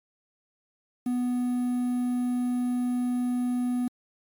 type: tone with quantisation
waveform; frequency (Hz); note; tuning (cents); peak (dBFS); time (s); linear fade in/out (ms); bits
triangle; 246.9; B3; 0; -22; 1.06-3.88; 5; 8
effects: MP3 96 kbps